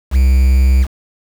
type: tone with quantisation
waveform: triangle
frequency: 65.1 Hz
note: C2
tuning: 8 cents flat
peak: -5 dBFS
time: 0.11-0.87 s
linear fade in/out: 50 ms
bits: 5
effects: none